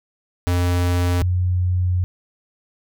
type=tone pair in turn; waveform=square / sine; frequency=88.5 / 90.31 Hz; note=F2 / F#2; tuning=+23 / -41 cents; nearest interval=unison; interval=36 cents; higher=second; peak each=-17 / -16 dBFS; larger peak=second; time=0.47-1.22 / 1.22-2.04 s; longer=second; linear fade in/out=0 ms; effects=none